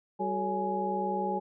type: tone cluster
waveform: sine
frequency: 194.3 / 373.2 / 433.2 / 563 / 835 Hz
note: G3 / F#4 / A4 / C#5 / G#5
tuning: -15 / +15 / -27 / +27 / +9 cents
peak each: -35 / -35 / -37 / -38 / -31 dBFS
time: 0.19-1.4 s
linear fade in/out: 20 ms
effects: none